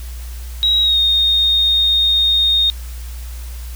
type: tone with pitch glide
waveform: sine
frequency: 3833 to 3696 Hz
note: A#7 to A#7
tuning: +47 to -16 cents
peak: -11 dBFS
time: 0.63-2.7 s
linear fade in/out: 0 ms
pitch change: -63 cents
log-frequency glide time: 0.82-0.98 s
effects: added 60 Hz sine -26 dBFS peak until 3.75 s + white hiss -40 dBFS RMS until 3.75 s